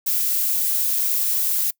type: noise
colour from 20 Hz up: violet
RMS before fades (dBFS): -21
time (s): 0.06-1.71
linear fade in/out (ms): 10
effects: noise-tail reverb RT60 0.1 s tail -24 dB re dry